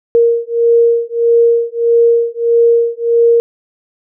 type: beating tone pair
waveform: sine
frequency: 466.2 / 467.8 Hz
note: A#4 / A#4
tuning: 0 / +6 cents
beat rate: 1.6 Hz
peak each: -11 dBFS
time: 0.15-3.4 s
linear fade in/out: 0 ms
effects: none